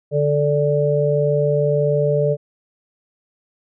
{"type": "harmonic tone", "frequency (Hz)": 146.4, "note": "D3", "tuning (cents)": -5, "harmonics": [1, 3, 4], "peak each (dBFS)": [-19, -19, -19], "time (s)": [0.11, 2.37], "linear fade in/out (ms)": 50, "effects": []}